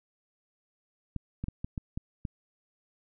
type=clicks; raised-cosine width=5 ms; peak=-21 dBFS; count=7; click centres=1.163 / 1.44 / 1.484 / 1.645 / 1.778 / 1.975 / 2.252 s; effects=none